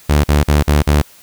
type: tone bursts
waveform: sawtooth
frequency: 73.7 Hz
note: D2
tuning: 7 cents sharp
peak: -5 dBFS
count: 5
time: 0.09-1.02 s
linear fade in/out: 10 ms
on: 150 ms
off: 45 ms
effects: white hiss -44 dBFS RMS until 1.22 s